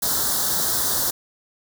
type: band-stop noise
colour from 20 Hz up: white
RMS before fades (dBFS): -22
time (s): 0.02-1.11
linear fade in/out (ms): 10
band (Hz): 1700 to 3600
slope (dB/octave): 48
effects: none

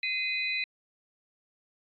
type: tone cluster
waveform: sine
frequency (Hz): 2058 / 2492 / 3986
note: C7 / D#7 / B7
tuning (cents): -29 / +2 / +15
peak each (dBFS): -34 / -30 / -35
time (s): 0.03-0.64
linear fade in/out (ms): 2
effects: AAC 64 kbps

